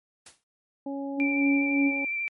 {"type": "noise with exponential decay", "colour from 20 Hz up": "white", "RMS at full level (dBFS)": -42, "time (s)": [0.26, 0.44], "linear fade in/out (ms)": 5, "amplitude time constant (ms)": 38}
{"type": "harmonic tone", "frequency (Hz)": 277.2, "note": "C#4", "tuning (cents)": 0, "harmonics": [1, 2, 3], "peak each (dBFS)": [-31, -37, -41], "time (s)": [0.86, 2.05], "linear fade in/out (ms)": 5}
{"type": "tone", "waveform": "sine", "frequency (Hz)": 280, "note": "C#4", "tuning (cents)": 18, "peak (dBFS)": -22, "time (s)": [1.17, 1.92], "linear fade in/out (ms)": 50}
{"type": "tone with vibrato", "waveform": "sine", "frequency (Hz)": 2349, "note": "D7", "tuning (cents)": 0, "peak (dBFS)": -27, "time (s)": [1.2, 2.28], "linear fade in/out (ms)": 0, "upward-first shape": "sine", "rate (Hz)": 12, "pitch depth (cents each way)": 18}
{"effects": ["MP3 48 kbps"]}